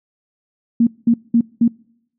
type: tone bursts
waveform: sine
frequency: 233.1 Hz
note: A#3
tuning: in tune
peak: -9 dBFS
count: 4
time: 0.8-1.68 s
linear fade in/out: 5 ms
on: 70 ms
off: 200 ms
effects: noise-tail reverb RT60 0.8 s tail -26 dB re dry

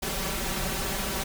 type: noise with comb filter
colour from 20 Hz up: pink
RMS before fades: -30 dBFS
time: 0.02-1.24 s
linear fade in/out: 10 ms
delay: 5.2 ms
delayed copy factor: +0.8
effects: none

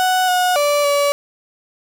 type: tone with pitch steps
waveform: 35% pulse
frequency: 741 / 727 / 582 / 572 Hz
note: F#5 / F#5 / D5 / D5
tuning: +2 / -31 / -16 / -46 cents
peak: -12 dBFS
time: 0-1.12 s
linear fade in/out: 0 ms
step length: 280 ms
effects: none

